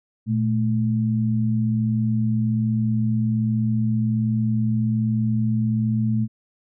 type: tone pair together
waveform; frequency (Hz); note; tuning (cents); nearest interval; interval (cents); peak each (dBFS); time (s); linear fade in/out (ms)
sine; 116.54 / 217.8; A#2 / A3; 0 / -17; major seventh; 1083; -21; 0.26-6.28; 50
effects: none